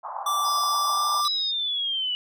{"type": "band-pass noise", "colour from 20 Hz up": "white", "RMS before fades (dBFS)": -34, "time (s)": [0.03, 1.22], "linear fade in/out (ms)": 20, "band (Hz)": [710, 1100], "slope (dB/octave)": 48}
{"type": "tone with pitch glide", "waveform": "square", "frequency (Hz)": [1169, 1181.9], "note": ["D6", "D6"], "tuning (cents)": [-8, 11], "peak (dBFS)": -23, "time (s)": [0.26, 1.28], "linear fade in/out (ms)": 5, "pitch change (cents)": 19, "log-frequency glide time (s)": [0.87, 1.02]}
{"type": "tone with tremolo", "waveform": "sine", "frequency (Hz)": 5040, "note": "D#8", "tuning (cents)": 21, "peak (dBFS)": -29, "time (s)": [0.44, 1.52], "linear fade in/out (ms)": 20, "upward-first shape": "sine", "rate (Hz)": 1.5, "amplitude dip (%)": 25}
{"type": "linear sweep", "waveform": "sine", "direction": "down", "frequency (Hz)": [3951, 2928], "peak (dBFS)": -24, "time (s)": [1.25, 2.15], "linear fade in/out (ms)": 0}
{"effects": []}